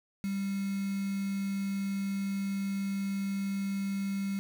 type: tone with quantisation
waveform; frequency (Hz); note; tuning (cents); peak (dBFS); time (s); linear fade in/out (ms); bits
sine; 196.7; G3; +6; -30; 0.24-4.39; 0; 7
effects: none